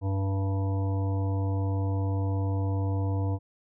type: harmonic tone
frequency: 97.2 Hz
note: G2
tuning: 14 cents flat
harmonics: 1 / 3 / 5 / 7 / 9 / 10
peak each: -25 / -35 / -39 / -42 / -44 / -45 dBFS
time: 0.01-3.39 s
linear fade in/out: 50 ms
effects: none